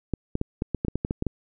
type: clicks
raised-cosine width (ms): 3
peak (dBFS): -12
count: 12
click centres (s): 0.137 / 0.354 / 0.414 / 0.621 / 0.747 / 0.849 / 0.883 / 0.956 / 1.049 / 1.109 / 1.224 / 1.267
effects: none